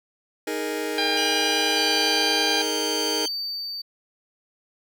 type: chord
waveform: sawtooth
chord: D# suspended fourth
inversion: none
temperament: just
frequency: 311.1 / 414.8 / 466.7 Hz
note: D#4 / G#4 / A#4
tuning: 0 / -2 / +2 cents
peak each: -26 dBFS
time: 0.47-3.26 s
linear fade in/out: 5 ms
type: harmonic tone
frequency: 800 Hz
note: G5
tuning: 35 cents sharp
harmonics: 1 / 2 / 3 / 4 / 5 / 6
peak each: -29 / -29 / -29 / -29 / -29 / -29 dBFS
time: 0.98-2.62 s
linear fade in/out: 2 ms
type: tone with pitch glide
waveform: 25% pulse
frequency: 2915 to 3124 Hz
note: F#7 to G7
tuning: -26 to -7 cents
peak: -25 dBFS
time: 1.17-3.28 s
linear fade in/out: 2 ms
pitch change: +119 cents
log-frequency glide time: 1.43-2.54 s
type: tone with tremolo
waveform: triangle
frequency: 4598 Hz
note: D8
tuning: 37 cents flat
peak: -25 dBFS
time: 1.76-3.82 s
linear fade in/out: 10 ms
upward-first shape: sine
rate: 0.85 Hz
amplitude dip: 35%
effects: none